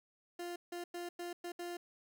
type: tone bursts at uneven times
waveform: 30% pulse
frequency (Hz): 349.2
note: F4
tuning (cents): 0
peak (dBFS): -38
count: 6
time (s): 0.39-0.56 / 0.72-0.84 / 0.94-1.09 / 1.19-1.33 / 1.44-1.52 / 1.59-1.77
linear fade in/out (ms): 5
effects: none